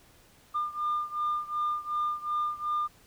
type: beating tone pair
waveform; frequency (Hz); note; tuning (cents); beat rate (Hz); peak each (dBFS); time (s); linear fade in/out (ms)
sine; 1203 / 1205.7; D6 / D6; +41 / +45; 2.7; -29 / -31; 0.54-2.88; 20
effects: tanh soft clip ceiling -23 dBFS + pink hiss -59 dBFS RMS until 3.06 s